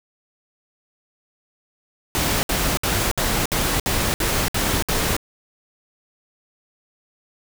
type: noise bursts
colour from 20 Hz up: pink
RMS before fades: -21 dBFS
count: 9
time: 2.15-5.166 s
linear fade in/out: 0 ms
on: 280 ms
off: 62 ms
effects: none